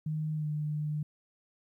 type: tone with pitch glide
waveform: sine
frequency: 154.7 to 150.73 Hz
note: D#3 to D3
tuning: -10 to +45 cents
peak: -30 dBFS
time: 0.06-1.03 s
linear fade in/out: 5 ms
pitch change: -45 cents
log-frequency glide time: 0.35-0.47 s
effects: 12-bit